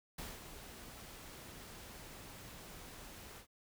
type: noise with ADSR envelope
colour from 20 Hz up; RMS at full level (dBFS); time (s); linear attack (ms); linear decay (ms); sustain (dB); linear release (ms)
pink; -45; 0.18-3.47; 7; 200; -7; 93
effects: none